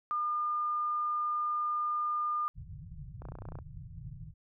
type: tone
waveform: sine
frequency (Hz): 1209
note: D6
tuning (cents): +50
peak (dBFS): -29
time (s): 0.11-2.48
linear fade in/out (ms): 0
type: low-pass noise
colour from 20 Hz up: white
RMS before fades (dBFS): -45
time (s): 2.54-4.34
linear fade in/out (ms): 50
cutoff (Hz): 160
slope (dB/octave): 96
type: click train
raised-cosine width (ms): 1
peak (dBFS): -32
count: 12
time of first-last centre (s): 3.22-3.588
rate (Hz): 29.9
effects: none

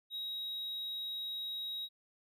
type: tone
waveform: triangle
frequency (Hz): 3810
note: A#7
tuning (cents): +37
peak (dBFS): -36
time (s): 0.1-1.89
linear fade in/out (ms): 50
effects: none

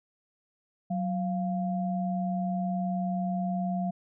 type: tone pair together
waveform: sine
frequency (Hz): 185.5 / 695.7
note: F#3 / F5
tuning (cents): +5 / -7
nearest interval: octave + major seventh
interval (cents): 2288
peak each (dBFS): -28 / -33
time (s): 0.9-3.91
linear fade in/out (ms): 10
effects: none

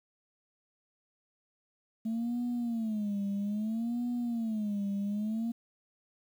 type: tone with vibrato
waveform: sine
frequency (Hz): 220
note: A3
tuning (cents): 0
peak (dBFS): -28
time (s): 2.05-5.52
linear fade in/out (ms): 10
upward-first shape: sine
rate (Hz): 0.61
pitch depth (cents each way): 170
effects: tanh soft clip ceiling -28 dBFS + 10-bit

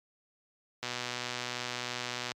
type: click train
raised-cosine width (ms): 0.2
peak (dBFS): -17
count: 184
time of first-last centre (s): 0.83-2.318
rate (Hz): 123
effects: high-pass 60 Hz 12 dB/octave + MP3 96 kbps

